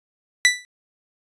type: tone with exponential decay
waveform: sawtooth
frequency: 1975.5 Hz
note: B6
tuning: in tune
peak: -5 dBFS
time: 0.45-0.65 s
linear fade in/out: 0 ms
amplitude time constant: 43 ms
effects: resampled to 22050 Hz